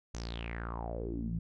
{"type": "tone with low-pass filter sweep", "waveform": "sawtooth", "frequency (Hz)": 57.6, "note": "A#1", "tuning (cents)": -20, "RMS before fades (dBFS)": -38, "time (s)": [0.14, 1.39], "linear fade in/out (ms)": 5, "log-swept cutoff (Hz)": [6600, 150], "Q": 6.9, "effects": []}